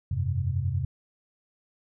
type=chord; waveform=sine; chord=F suspended second; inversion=none; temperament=equal; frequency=87.31 / 98 / 130.81 Hz; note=F2 / G2 / C3; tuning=0 / 0 / 0 cents; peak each=-29 dBFS; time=0.11-0.85 s; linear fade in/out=5 ms; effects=none